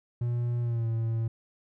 triangle tone with pitch glide, 120 to 113.66 Hz, B2 to A#2, -49 to -43 cents, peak -24 dBFS, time 0.21-1.28 s, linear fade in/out 5 ms, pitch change -94 cents, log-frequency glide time 0.61-0.88 s, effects none

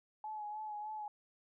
sine tone with vibrato, 849 Hz, G#5, 38 cents sharp, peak -40 dBFS, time 0.24-1.08 s, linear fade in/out 2 ms, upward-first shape sine, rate 3.3 Hz, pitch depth 32 cents each way, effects none

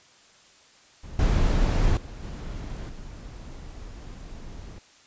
brown noise with level steps, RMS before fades -40 / -21 / -38 / -34 / -40 dBFS, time 1.03-4.79 s, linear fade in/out 10 ms, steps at 1.19 / 1.97 / 2.23 / 2.89 s, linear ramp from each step 2 ms, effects white hiss -55 dBFS RMS until 5.06 s + resampled to 16000 Hz

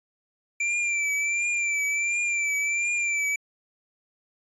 square tone with vibrato, 2349 Hz, D7, in tune, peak -24 dBFS, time 0.6-3.36 s, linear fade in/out 5 ms, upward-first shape triangle, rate 1.4 Hz, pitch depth 53 cents each way, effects resampled to 24000 Hz

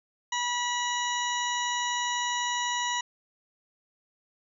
harmonic tone, 972 Hz, B5, 28 cents flat, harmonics 1 / 2 / 3 / 4 / 6 / 7, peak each -30 / -33 / -35 / -36 / -38 / -38 dBFS, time 0.32-3.01 s, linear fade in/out 5 ms, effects none

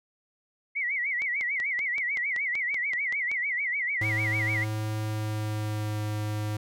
sine tone with vibrato, 2093 Hz, C7, in tune, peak -26 dBFS, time 0.75-4.65 s, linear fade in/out 20 ms, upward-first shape sine, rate 6.7 Hz, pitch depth 160 cents each way
click train, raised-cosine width 0.2 ms, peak -22 dBFS, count 12, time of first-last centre 1.22-3.315 s, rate 5.25 Hz
square tone with pitch glide, 108 to 106.02 Hz, A2 to G#2, -32 to +36 cents, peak -29 dBFS, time 4.01-6.57 s, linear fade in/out 5 ms, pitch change -32 cents, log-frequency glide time 5.01-6.02 s
effects none

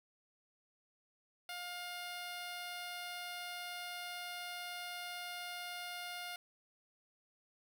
10% pulse tone, 709 Hz, F5, 26 cents sharp, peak -34 dBFS, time 1.49-6.36 s, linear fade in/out 2 ms, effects none

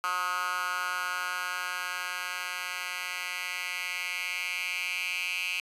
10% pulse tone with high-pass filter sweep, 180.5 Hz, F#3, 43 cents flat, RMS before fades -33 dBFS, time 0.04-5.6 s, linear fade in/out 0 ms, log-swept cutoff 1300 to 2500 Hz, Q 5.4, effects resampled to 32000 Hz

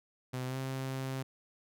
sawtooth tone with pitch glide, 127.9 to 132.56 Hz, C3 to C3, -39 to +23 cents, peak -31 dBFS, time 0.33-1.23 s, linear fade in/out 10 ms, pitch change +62 cents, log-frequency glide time 0.46-0.58 s, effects none

